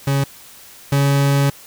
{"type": "tone pair in turn", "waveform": "40% pulse", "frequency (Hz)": [138.59, 140.12], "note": ["C#3", "C#3"], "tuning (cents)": [0, 19], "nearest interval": "unison", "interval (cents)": 19, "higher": "second", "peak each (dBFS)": [-14, -12], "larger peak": "second", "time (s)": [[0.07, 0.24], [0.92, 1.5]], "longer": "second", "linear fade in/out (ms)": 5, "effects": ["white hiss -42 dBFS RMS until 1.66 s"]}